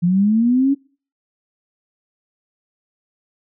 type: linear sweep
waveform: sine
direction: up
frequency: 169.2 to 282.8 Hz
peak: -12 dBFS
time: 0.02-0.75 s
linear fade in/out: 20 ms
effects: noise-tail reverb RT60 0.4 s tail -24 dB re dry